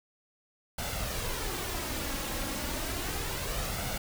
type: noise with flanger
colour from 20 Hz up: pink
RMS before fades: -34 dBFS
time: 0.78-3.98 s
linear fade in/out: 5 ms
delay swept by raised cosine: 1.4 to 3.7 ms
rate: 0.32 Hz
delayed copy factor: +0.5
effects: none